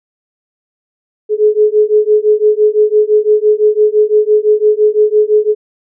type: beating tone pair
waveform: sine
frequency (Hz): 421.9 / 427.8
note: G#4 / A4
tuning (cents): +27 / -49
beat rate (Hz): 5.9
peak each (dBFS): -10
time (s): 1.29-5.55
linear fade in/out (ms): 50
effects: none